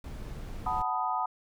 brown noise, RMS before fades -39 dBFS, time 0.04-0.82 s, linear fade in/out 2 ms
sine chord, B dominant seventh, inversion second, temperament equal, 740 / 880 / 987.8 / 1244.5 Hz, F#5 / A5 / B5 / D#6, 0 / 0 / 0 / 0 cents, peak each -33 dBFS, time 0.66-1.26 s, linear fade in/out 5 ms
effects none

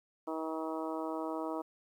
harmonic tone, 159.6 Hz, D#3, 44 cents sharp, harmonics 2 / 3 / 4 / 5 / 6 / 7 / 8, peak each -38 / -42 / -41 / -46 / -43 / -47 / -48 dBFS, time 0.27-1.62 s, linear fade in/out 10 ms, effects 11-bit

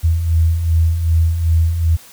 sine beating tone pair, 80 / 82.6 Hz, D#2 / E2, +49 / +4 cents, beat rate 2.6 Hz, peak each -20 / -12 dBFS, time 0.03-1.97 s, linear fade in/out 20 ms, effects white hiss -42 dBFS RMS until 2.12 s

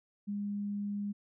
sine tone, 203.8 Hz, G#3, 32 cents flat, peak -33 dBFS, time 0.27-1.13 s, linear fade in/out 20 ms, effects none

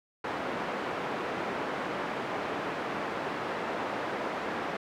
pink band-pass noise, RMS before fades -34 dBFS, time 0.24-4.77 s, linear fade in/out 5 ms, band 300 to 1700 Hz, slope 12 dB/octave, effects none

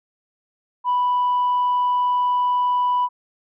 sine tone, 987.8 Hz, B5, in tune, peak -15 dBFS, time 0.84-3.09 s, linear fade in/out 50 ms, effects tanh soft clip ceiling -14 dBFS

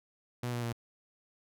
sawtooth tone with pitch steps, 122 / 119.77 / 117.57 Hz, B2 / A#2 / A#2, -21 / +47 / +15 cents, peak -29 dBFS, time 0.43-0.727 s, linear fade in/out 5 ms, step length 99 ms, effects none

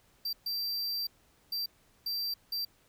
square tone bursts at uneven times, 4700 Hz, D8, 1 cent sharp, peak -32 dBFS, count 5, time 0.25-0.33 / 0.46-1.07 / 1.52-1.66 / 2.06-2.34 / 2.52-2.65 s, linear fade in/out 5 ms, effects pink hiss -66 dBFS RMS until 2.88 s

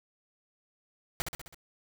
pink noise with echo, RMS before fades -32 dBFS, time 1.2-1.22 s, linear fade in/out 0 ms, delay 65 ms, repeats 5, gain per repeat -4 dB, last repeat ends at 1.545 s, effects none

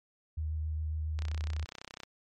sine tone with vibrato, 77.78 Hz, D#2, in tune, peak -31 dBFS, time 0.37-1.65 s, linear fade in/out 10 ms, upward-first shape sine, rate 7.3 Hz, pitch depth 14 cents each way
click train, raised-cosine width 0.2 ms, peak -25 dBFS, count 28, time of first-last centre 1.19-2.034 s, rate 32 Hz
effects MP3 64 kbps

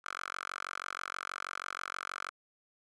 5% pulse tone with high-pass filter, 46.25 Hz, F#1, in tune, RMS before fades -41 dBFS, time 0.04-2.31 s, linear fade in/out 20 ms, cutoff 1300 Hz, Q 3.5, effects resampled to 22050 Hz

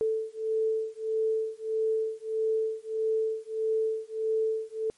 sine beating tone pair, 440 / 441.6 Hz, A4 / A4, 0 / +6 cents, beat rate 1.6 Hz, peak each -29 dBFS, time 0.01-4.9 s, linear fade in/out 0 ms, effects white hiss -64 dBFS RMS until 4.97 s + MP3 48 kbps

